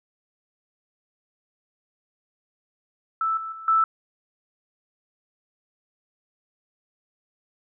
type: tone with level steps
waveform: sine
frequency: 1318.5 Hz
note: E6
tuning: in tune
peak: -21 / -30 / -36 / -16 dBFS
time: 3.21-3.84 s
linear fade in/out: 2 ms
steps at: 3.37 / 3.52 / 3.68 s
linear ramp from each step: 2 ms
effects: none